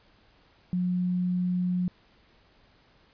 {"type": "tone", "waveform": "sine", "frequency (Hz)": 180, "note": "F#3", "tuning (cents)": -47, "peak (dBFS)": -24, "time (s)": [0.73, 1.88], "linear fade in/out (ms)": 0, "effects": ["pink hiss -61 dBFS RMS until 3.13 s", "resampled to 11025 Hz"]}